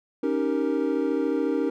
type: chord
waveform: triangle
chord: Eb dominant seventh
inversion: third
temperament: equal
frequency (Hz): 277.2 / 311.1 / 392 / 466.2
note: Db4 / Eb4 / G4 / Bb4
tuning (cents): 0 / 0 / 0 / 0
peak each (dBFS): -25 / -25 / -28 / -26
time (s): 0.23-1.7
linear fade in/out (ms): 5
effects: none